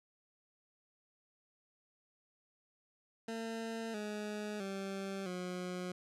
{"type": "tone with pitch steps", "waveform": "20% pulse", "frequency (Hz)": [226.4, 210, 194.83, 180.73], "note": ["A3", "G#3", "G3", "F#3"], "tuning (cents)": [50, 19, -10, -40], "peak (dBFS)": -34, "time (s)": [3.28, 5.92], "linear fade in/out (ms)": 5, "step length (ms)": 660, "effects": ["low-pass 9000 Hz 12 dB/octave"]}